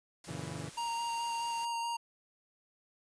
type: noise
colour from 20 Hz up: white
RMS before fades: -50 dBFS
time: 0.24-1.65 s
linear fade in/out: 2 ms
type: chord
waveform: sawtooth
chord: F# dominant seventh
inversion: none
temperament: equal with one note detuned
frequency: 92.5 / 116.54 / 140.93 / 164.81 Hz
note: F#2 / A#2 / C#3 / E3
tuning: 0 / 0 / +29 / 0 cents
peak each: -45 / -42 / -39 / -39 dBFS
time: 0.27-0.7 s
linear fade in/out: 20 ms
type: tone with vibrato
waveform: square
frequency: 932.3 Hz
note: A#5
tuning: in tune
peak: -34 dBFS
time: 0.77-1.97 s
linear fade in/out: 10 ms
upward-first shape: square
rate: 4.7 Hz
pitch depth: 9 cents each way
effects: resampled to 22050 Hz